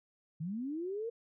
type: linear sweep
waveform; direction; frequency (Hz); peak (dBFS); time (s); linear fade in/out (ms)
sine; up; 147.7 to 474.3; -35; 0.4-1.1; 10
effects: none